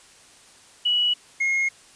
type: tone pair in turn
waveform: sine / triangle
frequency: 2933 / 2152 Hz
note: F#7 / C7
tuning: -16 / +48 cents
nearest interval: perfect fourth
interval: 536 cents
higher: first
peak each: -18 dBFS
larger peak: neither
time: 0.85-1.14 / 1.4-1.69 s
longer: neither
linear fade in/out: 10 ms
effects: white hiss -51 dBFS RMS until 1.95 s + resampled to 22050 Hz